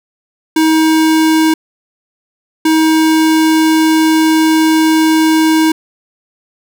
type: tone bursts at uneven times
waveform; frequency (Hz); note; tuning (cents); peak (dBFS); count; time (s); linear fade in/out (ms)
square; 317.4; D#4; +35; -8; 2; 0.56-1.54 / 2.65-5.72; 5
effects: none